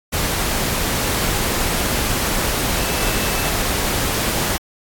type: tone in noise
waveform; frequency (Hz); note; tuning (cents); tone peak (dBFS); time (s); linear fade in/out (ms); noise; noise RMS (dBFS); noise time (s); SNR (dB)
sine; 2637; E7; 0; -31; 2.78-3.51; 20; pink; -20; 0.12-4.58; -14
effects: AAC 64 kbps